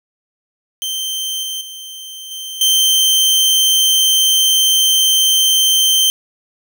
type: tone with level steps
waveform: sawtooth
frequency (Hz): 3121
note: G7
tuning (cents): -8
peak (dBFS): -16 / -18 / -26 / -22 / -7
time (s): 0.82-6.1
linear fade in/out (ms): 0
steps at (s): 1.43 / 1.61 / 2.31 / 2.61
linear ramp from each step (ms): 2
effects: none